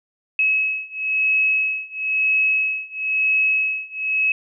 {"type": "beating tone pair", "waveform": "sine", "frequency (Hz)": [2570, 2571], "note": ["E7", "E7"], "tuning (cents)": [-45, -44], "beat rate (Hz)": 1, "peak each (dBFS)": [-21, -20], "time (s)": [0.39, 4.32], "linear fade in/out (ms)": 2, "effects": []}